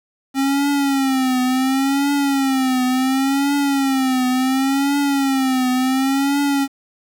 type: tone with vibrato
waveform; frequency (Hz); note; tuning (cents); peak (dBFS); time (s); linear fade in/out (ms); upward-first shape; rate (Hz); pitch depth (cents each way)
square; 268.3; C4; +44; -16; 0.34-6.68; 50; triangle; 0.7; 110
effects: 8-bit